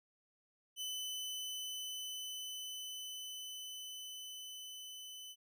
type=tone with level ramp; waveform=sawtooth; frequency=3016 Hz; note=F#7; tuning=32 cents sharp; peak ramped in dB=-36 to -45 dBFS; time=0.76-5.36 s; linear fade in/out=50 ms; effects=none